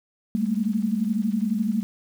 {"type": "tone cluster", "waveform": "sine", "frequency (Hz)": [199.5, 221.7, 233.6], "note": ["G3", "A3", "A#3"], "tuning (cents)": [31, 13, 4], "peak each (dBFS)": [-25, -24, -30], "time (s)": [0.35, 1.83], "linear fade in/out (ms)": 0, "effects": ["8-bit"]}